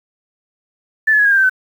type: tone with pitch steps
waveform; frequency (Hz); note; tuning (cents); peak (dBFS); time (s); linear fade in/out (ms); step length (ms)
sine; 1757 / 1714.9 / 1673.8 / 1633.7 / 1594.5 / 1556.3 / 1519; A6 / A6 / G#6 / G#6 / G6 / G6 / F#6; -3 / -45 / +13 / -29 / +29 / -13 / +45; -9; 1.07-1.497; 10; 61
effects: 7-bit